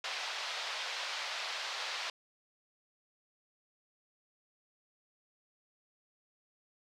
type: band-pass noise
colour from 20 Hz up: white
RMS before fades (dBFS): -39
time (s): 0.04-2.1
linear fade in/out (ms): 2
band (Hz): 590 to 4700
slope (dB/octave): 24
effects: none